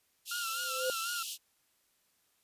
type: high-pass noise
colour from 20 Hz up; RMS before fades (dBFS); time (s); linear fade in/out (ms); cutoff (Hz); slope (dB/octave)
pink; -40; 0.25-1.38; 50; 2700; 96
type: tone with vibrato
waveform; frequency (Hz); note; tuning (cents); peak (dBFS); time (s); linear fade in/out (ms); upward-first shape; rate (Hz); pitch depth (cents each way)
sawtooth; 1381; F6; -20; -32; 0.31-1.23; 5; sine; 4; 66
type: tone with exponential growth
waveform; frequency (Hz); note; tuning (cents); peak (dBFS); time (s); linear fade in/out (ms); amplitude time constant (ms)
sine; 515; C5; -28; -28; 0.47-0.9; 1; 93
effects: white hiss -73 dBFS RMS until 2.43 s + resampled to 32000 Hz